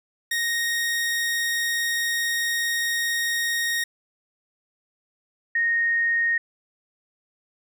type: tone pair in turn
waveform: sawtooth / sine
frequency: 1864.7 / 1857.6 Hz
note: A#6 / A#6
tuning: 0 / -7 cents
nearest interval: unison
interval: 7 cents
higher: first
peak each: -19 dBFS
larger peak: neither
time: 0.31-3.84 / 5.55-6.38 s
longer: first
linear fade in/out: 5 ms
effects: none